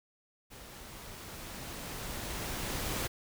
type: noise with level ramp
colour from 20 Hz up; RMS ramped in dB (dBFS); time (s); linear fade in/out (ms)
pink; -50 to -34; 0.5-3.08; 20
effects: none